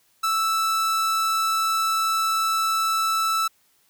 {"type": "tone", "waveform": "45% pulse", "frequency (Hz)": 1318.5, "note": "E6", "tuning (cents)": 0, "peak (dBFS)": -20, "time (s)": [0.23, 3.48], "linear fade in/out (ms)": 10, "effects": ["white hiss -63 dBFS RMS until 3.89 s"]}